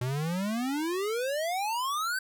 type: exponential sweep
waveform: square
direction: up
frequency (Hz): 120.9 to 1568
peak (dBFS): -29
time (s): 0.01-2.19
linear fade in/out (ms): 5
effects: none